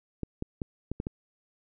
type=clicks; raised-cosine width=3 ms; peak=-19 dBFS; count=6; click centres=0.233 / 0.424 / 0.618 / 0.916 / 1.001 / 1.069 s; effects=none